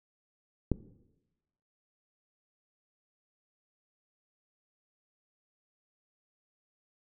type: click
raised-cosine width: 3 ms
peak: -13 dBFS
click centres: 0.717 s
effects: noise-tail reverb RT60 1.0 s tail -17 dB re dry